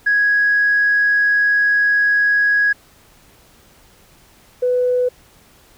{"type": "tone pair in turn", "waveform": "sine", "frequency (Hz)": [1661.2, 497.6], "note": ["G#6", "B4"], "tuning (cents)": [0, 13], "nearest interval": "octave + major sixth", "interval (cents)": 2087, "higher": "first", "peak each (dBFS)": [-11, -13], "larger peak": "first", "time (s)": [[0.06, 2.73], [4.62, 5.09]], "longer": "first", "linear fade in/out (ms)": 10, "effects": ["tanh soft clip ceiling -7 dBFS", "pink hiss -50 dBFS RMS until 5.77 s"]}